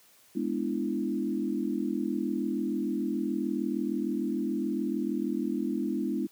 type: chord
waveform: sine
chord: E dominant seventh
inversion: first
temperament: equal with one note detuned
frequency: 207.7 / 246.9 / 293.7 / 333.5 Hz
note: G#3 / B3 / D4 / E4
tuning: 0 / 0 / 0 / +20 cents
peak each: -33 dBFS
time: 0.35-6.27 s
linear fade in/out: 10 ms
effects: white hiss -60 dBFS RMS until 6.31 s + high-pass 80 Hz 12 dB/octave